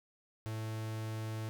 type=tone; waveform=45% pulse; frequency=110 Hz; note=A2; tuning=in tune; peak=-37 dBFS; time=0.46-1.49 s; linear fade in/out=0 ms; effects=none